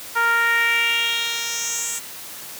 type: tone with band-pass filter sweep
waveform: 10% pulse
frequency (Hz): 465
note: A#4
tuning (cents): -4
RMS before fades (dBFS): -21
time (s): 0.15-2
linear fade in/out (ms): 20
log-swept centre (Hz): 1200 to 8800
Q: 2.9
effects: white hiss -36 dBFS RMS until 2.59 s + high-pass 100 Hz 12 dB/octave